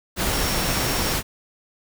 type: tone in noise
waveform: sine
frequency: 5520 Hz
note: F8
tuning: 21 cents flat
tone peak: -32 dBFS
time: 0.3-1.17 s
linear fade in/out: 50 ms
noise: pink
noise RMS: -23 dBFS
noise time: 0.16-1.23 s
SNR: -12 dB
effects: none